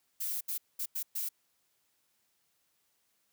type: noise bursts at uneven times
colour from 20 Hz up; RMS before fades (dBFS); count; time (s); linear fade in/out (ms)
violet; -35; 5; 0.2-0.41 / 0.48-0.58 / 0.79-0.86 / 0.95-1.03 / 1.15-1.29; 10
effects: white hiss -75 dBFS RMS until 3.32 s + high-pass 60 Hz 12 dB/octave